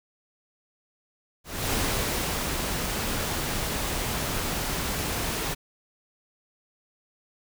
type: noise with ADSR envelope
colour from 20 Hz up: pink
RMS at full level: -26 dBFS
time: 1.44-5.55 s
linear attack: 270 ms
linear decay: 730 ms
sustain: -3 dB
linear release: 23 ms
effects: none